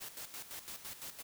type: noise with tremolo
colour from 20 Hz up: white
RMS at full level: -45 dBFS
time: 0-1.23 s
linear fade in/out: 20 ms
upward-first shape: square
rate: 5.9 Hz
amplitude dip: 65%
effects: none